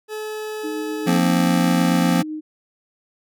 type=tone; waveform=40% pulse; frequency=429.5 Hz; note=A4; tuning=42 cents flat; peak=-26 dBFS; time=0.08-1.21 s; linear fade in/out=50 ms
type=tone with tremolo; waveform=sine; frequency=308.7 Hz; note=D#4; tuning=14 cents flat; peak=-25 dBFS; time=0.63-2.41 s; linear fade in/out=20 ms; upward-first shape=sine; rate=7.8 Hz; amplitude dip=25%
type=chord; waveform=square; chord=F suspended fourth; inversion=none; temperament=just; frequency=174.61 / 232.8 / 261.9 Hz; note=F3 / Bb3 / C4; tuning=0 / -2 / +2 cents; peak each=-19 / -23 / -21 dBFS; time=1.06-2.23 s; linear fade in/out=20 ms
effects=none